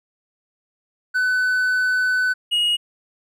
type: tone pair in turn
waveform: triangle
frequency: 1504 / 2882 Hz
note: F#6 / F#7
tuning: +28 / -46 cents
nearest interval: major seventh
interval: 1126 cents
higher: second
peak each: -15 dBFS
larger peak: neither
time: 1.14-2.34 / 2.51-2.77 s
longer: first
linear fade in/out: 20 ms
effects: none